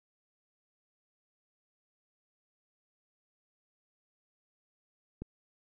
click, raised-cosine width 3 ms, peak -26 dBFS, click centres 5.22 s, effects none

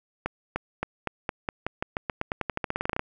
accelerating click train, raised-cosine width 0.5 ms, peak -12 dBFS, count 24, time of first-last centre 0.26-2.994 s, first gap 300 ms, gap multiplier 0.9, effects none

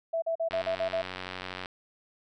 sine tone bursts, 659.3 Hz, E5, in tune, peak -26 dBFS, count 7, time 0.13-1.02 s, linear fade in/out 10 ms, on 92 ms, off 41 ms
click train, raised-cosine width 0.3 ms, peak -20 dBFS, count 107, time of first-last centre 0.51-1.658 s, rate 92.3 Hz
effects none

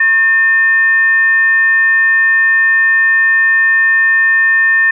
sine tone with frequency modulation, 1800 Hz, A6, 39 cents sharp, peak -7 dBFS, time 0-4.91 s, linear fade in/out 5 ms, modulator 708 Hz, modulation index 0.21, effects none

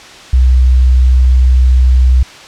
sine tone, 63.4 Hz, B1, 46 cents sharp, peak -4 dBFS, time 0.33-2.23 s, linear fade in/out 5 ms, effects white hiss -33 dBFS RMS until 2.47 s + low-pass 5000 Hz 12 dB/octave

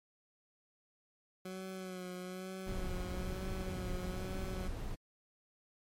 20% pulse tone with vibrato, 185 Hz, F#3, in tune, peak -37 dBFS, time 1.45-4.68 s, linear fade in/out 5 ms, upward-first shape sine, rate 1.1 Hz, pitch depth 35 cents each way
brown noise, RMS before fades -40 dBFS, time 2.66-4.96 s, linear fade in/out 20 ms
effects MP3 64 kbps

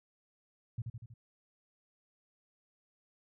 sine tone with echo, 115.7 Hz, A#2, 13 cents flat, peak -33 dBFS, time 0.78-0.82 s, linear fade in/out 5 ms, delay 80 ms, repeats 4, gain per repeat -4 dB, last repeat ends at 1.14 s, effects none

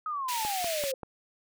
sine exponential sweep, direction down, 1279 to 515 Hz, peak -30 dBFS, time 0.06-0.94 s, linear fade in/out 2 ms
pink high-pass noise, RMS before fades -35 dBFS, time 0.28-0.92 s, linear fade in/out 10 ms, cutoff 2000 Hz, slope 24 dB/octave
click train, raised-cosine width 1 ms, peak -24 dBFS, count 4, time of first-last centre 0.45-1.033 s, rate 5.15 Hz
effects none

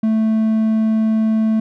triangle tone, 220 Hz, A3, in tune, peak -11 dBFS, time 0.03-1.6 s, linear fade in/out 5 ms, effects none

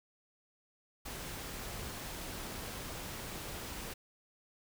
pink noise, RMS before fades -43 dBFS, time 1.05-3.94 s, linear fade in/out 10 ms, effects none

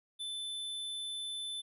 square tone, 3520 Hz, A7, in tune, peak -38 dBFS, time 0.19-1.62 s, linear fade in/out 20 ms, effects resampled to 32000 Hz

